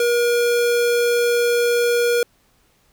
square tone, 477.6 Hz, A#4, 42 cents sharp, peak -16 dBFS, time 0-2.23 s, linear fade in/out 2 ms, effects pink hiss -60 dBFS RMS until 2.92 s

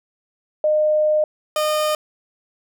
sine / 30% pulse tone pair in turn, 611 / 611 Hz, D#5 / D#5, -32 / -32 cents, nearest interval unison, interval 0 cents, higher neither, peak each -14 / -15 dBFS, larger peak first, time 0.64-1.24 / 1.56-1.95 s, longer first, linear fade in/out 2 ms, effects none

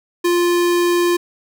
square tone, 349.2 Hz, F4, in tune, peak -14 dBFS, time 0.24-1.17 s, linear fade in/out 10 ms, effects none

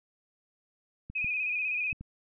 clicks, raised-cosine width 5 ms, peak -29 dBFS, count 4, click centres 1.1 / 1.245 / 1.928 / 2.01 s
sine tone with vibrato, 2489 Hz, D#7, in tune, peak -28 dBFS, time 1.15-1.93 s, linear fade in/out 10 ms, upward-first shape square, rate 16 Hz, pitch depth 38 cents each way
effects none

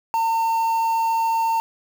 triangle tone with quantisation, 907 Hz, A#5, 48 cents flat, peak -16 dBFS, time 0.14-1.6 s, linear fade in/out 0 ms, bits 6, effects none

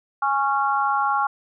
harmonic tone, 275.9 Hz, C#4, 8 cents flat, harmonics 3 / 4 / 5, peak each -22 / -23 / -24 dBFS, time 0.22-1.27 s, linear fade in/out 5 ms, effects none

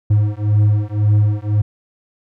triangle beating tone pair, 103.83 / 105.73 Hz, G#2 / G#2, 0 / +31 cents, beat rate 1.9 Hz, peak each -13 dBFS, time 0.1-1.62 s, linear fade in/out 10 ms, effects none

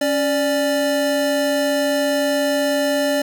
square tone pair together, 277.9 / 587.3 Hz, C#4 / D5, +4 / 0 cents, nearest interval octave + minor second, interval 1296 cents, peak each -22 / -19 dBFS, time 0.01-3.22 s, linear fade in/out 5 ms, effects none

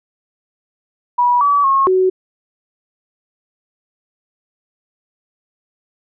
sine tone with pitch steps, 973 / 1145 / 1086 / 373.2 Hz, B5 / D6 / C#6 / F#4, -26 / -44 / -36 / +15 cents, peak -10 dBFS, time 1.18-2.1 s, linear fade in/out 10 ms, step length 230 ms, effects none

